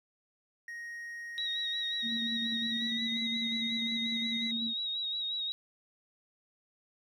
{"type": "tone with pitch glide", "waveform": "triangle", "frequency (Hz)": [1874, 2055], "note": ["A#6", "C7"], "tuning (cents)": [9, -32], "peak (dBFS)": -38, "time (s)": [0.68, 4.51], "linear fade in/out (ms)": 2, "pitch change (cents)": 159, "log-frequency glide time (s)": [2.63, 3.21]}
{"type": "tone with vibrato", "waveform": "sine", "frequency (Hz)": 3813, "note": "A#7", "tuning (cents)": 38, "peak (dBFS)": -32, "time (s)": [1.38, 5.52], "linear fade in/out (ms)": 0, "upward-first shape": "sine", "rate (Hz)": 5.6, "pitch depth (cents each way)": 43}
{"type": "tone with tremolo", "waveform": "sine", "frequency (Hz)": 228.5, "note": "A#3", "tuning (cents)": -34, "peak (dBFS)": -34, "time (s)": [2.02, 4.74], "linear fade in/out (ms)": 50, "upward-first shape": "square", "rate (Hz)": 10, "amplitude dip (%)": 35}
{"effects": []}